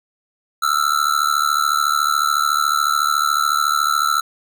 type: tone with amplitude modulation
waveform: square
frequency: 1334 Hz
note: E6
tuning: 20 cents sharp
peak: -12 dBFS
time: 0.62-4.21 s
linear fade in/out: 10 ms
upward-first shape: sine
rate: 73.9 Hz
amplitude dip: 95%
effects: none